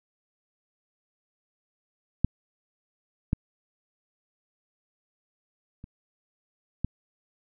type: clicks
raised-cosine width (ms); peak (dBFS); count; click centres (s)
5; -8 / -11 / -29 / -14; 4; 2.246 / 3.331 / 5.841 / 6.846
effects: none